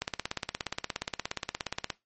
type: click train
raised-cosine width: 0.2 ms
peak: -13 dBFS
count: 33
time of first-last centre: 0.02-1.902 s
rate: 17 Hz
effects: noise-tail reverb RT60 0.2 s tail -19 dB re dry + MP3 32 kbps